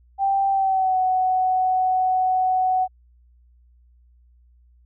sine tone with pitch glide, 784 to 744.3 Hz, G5 to F#5, 0 to +10 cents, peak -17 dBFS, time 0.18-2.88 s, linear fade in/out 50 ms, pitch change -90 cents, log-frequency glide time 0.5-0.98 s, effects added 60 Hz sine -52 dBFS peak until 4.85 s

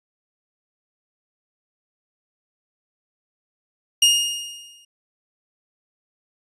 sawtooth tone with exponential decay, 2847 Hz, F7, 33 cents sharp, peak -7 dBFS, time 4.02-4.85 s, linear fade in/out 5 ms, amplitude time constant 180 ms, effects resampled to 24000 Hz

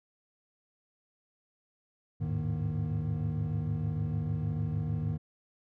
triangle tone cluster, 78 / 101.7 / 108.3 / 153.1 / 236.3 Hz, D#2 / G#2 / A2 / D#3 / A#3, +5 / -36 / -27 / -28 / +24 cents, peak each -39 / -33 / -34 / -30 / -39 dBFS, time 2.2-5.18 s, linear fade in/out 20 ms, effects tanh soft clip ceiling -18 dBFS

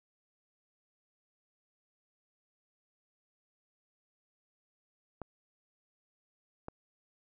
clicks, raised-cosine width 1 ms, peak -26 dBFS, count 2, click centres 5.217 / 6.684 s, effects none

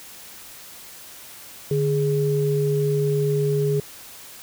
sine tone pair together, 146.83 / 415.3 Hz, D3 / G#4, 0 / 0 cents, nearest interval octave + tritone, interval 1800 cents, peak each -21 dBFS, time 1.71-3.8 s, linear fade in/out 2 ms, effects white hiss -42 dBFS RMS until 4.42 s

